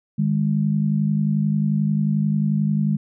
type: tone pair together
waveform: sine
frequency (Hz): 153.52 / 204.8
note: D#3 / G#3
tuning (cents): -23 / -24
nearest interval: perfect fourth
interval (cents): 499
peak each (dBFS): -20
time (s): 0.18-2.97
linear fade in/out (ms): 10
effects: none